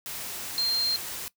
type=tone in noise; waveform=sine; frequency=4186 Hz; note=C8; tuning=in tune; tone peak=-23 dBFS; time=0.58-0.96 s; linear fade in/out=0 ms; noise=white; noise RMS=-36 dBFS; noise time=0.06-1.28 s; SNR=+10 dB; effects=noise-tail reverb RT60 0.1 s tail -19 dB re dry